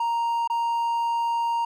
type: tone with dropouts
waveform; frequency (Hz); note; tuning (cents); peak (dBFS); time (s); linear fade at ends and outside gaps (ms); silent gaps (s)
triangle; 932.3; A#5; 0; -20; 0-1.65; 5; 0.476-0.499
effects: none